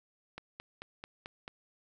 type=click train; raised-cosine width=0.3 ms; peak=-26 dBFS; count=6; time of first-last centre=0.38-1.479 s; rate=4.55 Hz; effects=none